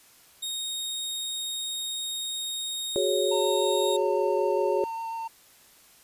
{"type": "tone", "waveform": "sawtooth", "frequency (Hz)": 3729, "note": "A#7", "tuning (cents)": 0, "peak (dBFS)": -27, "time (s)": [0.42, 3.97], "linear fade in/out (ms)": 10}
{"type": "chord", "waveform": "sine", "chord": "F# suspended second", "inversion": "none", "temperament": "equal", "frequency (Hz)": [370, 415.3, 554.4], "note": ["F#4", "G#4", "C#5"], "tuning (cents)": [0, 0, 0], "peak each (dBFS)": -27, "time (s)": [2.96, 4.84], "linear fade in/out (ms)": 0}
{"type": "tone with vibrato", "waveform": "triangle", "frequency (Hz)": 909, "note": "A#5", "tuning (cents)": -44, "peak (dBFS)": -29, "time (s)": [3.31, 5.28], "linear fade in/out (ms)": 10, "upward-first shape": "sine", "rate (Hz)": 7.2, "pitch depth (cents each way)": 10}
{"effects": ["white hiss -56 dBFS RMS until 6.03 s", "resampled to 32000 Hz"]}